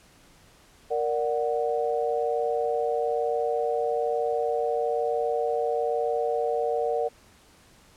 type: chord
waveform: sine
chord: Bb augmented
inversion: none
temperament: equal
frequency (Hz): 466.2 / 587.3 / 740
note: Bb4 / D5 / F#5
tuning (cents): 0 / 0 / 0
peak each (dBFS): -26 / -29 / -29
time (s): 0.9-7.09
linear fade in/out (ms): 20
effects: pink hiss -56 dBFS RMS until 7.96 s + low-pass 11000 Hz 12 dB/octave